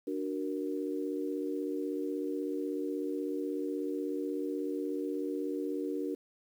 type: chord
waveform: sine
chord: D augmented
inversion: none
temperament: equal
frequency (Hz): 293.7 / 370 / 466.2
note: D4 / F#4 / A#4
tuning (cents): 0 / 0 / 0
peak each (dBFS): -35 / -37 / -38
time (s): 0.07-6.15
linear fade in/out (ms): 5
effects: 10-bit